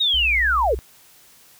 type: linear sweep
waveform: sine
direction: down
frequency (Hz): 3820 to 367.6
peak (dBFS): -16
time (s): 0-0.75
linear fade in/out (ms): 10
type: tone with vibrato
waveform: sine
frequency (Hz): 61.74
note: B1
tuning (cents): 0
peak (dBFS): -26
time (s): 0.14-0.79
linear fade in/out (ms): 0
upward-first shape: sine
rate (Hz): 3.8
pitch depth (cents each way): 30
effects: white hiss -51 dBFS RMS until 1.59 s